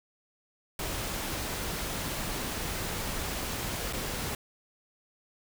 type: noise with dropouts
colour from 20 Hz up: pink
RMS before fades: -34 dBFS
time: 0.79-4.35 s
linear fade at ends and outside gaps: 2 ms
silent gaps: 3.927-3.932 s
effects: none